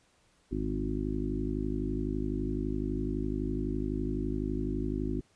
harmonic tone with a mistuned harmonic, 51.91 Hz, G#1, in tune, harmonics 1 / 2 / 3 / 4 / 5 / 6 / 7, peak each -35 / -40 / -40 / -41 / -35 / -37 / -38 dBFS, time 0.51-5.21 s, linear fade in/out 10 ms, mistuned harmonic 3, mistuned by -20 cents, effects pink hiss -67 dBFS RMS until 5.35 s + resampled to 22050 Hz

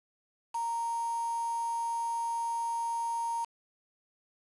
sine tone with quantisation, 929 Hz, A#5, 6 cents flat, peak -30 dBFS, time 0.54-3.45 s, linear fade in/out 10 ms, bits 7, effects resampled to 24000 Hz

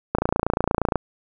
click train, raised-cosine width 1 ms, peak -5 dBFS, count 24, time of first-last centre 0.15-0.957 s, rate 28.5 Hz, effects none

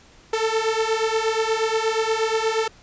sawtooth beating tone pair, 440 / 448.4 Hz, A4 / A4, 0 / +33 cents, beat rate 8.4 Hz, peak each -19 dBFS, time 0.33-2.68 s, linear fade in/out 5 ms, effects pink hiss -51 dBFS RMS until 2.82 s + resampled to 16000 Hz

